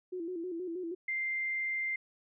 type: tone with vibrato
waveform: sine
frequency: 349.2 Hz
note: F4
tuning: in tune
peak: -35 dBFS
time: 0.12-0.95 s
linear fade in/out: 10 ms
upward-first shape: square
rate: 6.3 Hz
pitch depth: 80 cents each way
type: tone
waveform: sine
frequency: 2093 Hz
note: C7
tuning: in tune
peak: -31 dBFS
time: 1.08-1.96 s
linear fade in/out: 5 ms
effects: none